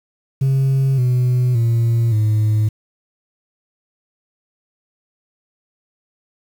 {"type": "tone with pitch steps", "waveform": "sine", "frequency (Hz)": [134.8, 125.05, 116, 107.61], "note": ["C#3", "B2", "A#2", "A2"], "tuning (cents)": [-48, 22, -8, -38], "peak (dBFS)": -10, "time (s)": [0.41, 2.69], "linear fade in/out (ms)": 10, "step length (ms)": 570, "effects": ["tanh soft clip ceiling -12 dBFS", "7-bit"]}